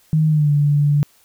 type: tone with pitch glide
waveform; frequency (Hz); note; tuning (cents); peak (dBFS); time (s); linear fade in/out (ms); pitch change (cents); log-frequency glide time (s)
sine; 156.1 to 145.65; D#3 to D3; +6 to -14; -12; 0.13-1.03; 0; -120; 0.28-0.51
effects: white hiss -55 dBFS RMS until 1.24 s